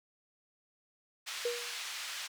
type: band-pass noise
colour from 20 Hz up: white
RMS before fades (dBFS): -41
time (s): 1.26-2.28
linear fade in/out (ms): 20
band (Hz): 1300 to 4900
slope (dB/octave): 12
type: tone with exponential decay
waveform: sine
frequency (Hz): 479.6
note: A#4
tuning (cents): +49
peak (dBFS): -28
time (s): 1.45-1.78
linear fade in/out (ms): 5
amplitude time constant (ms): 71
effects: none